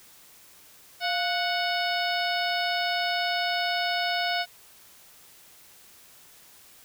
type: harmonic tone with a mistuned harmonic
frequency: 738 Hz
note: F#5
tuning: 5 cents flat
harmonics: 1 / 2 / 3 / 4 / 5 / 6 / 7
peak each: -28 / -31 / -33 / -34 / -35 / -36 / -36 dBFS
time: 1-4.46 s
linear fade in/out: 50 ms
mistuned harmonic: 1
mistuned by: -91 cents
effects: white hiss -53 dBFS RMS until 6.84 s